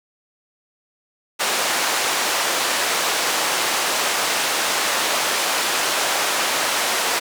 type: band-pass noise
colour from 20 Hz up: pink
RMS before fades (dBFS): -21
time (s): 1.39-7.2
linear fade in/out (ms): 20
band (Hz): 600 to 10000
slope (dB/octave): 12
effects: none